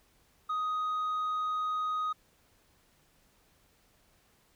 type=tone with tanh clipping; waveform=triangle; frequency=1250 Hz; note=D#6; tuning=8 cents sharp; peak=-30 dBFS; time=0.49-2.13 s; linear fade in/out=10 ms; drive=7 dB; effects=pink hiss -67 dBFS RMS until 4.55 s